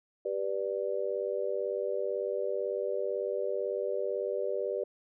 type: chord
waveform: sine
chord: G major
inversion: none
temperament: just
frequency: 392 / 490 / 588 Hz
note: G4 / B4 / D5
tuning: 0 / -14 / +2 cents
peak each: -34 dBFS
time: 0.25-4.84 s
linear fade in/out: 5 ms
effects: none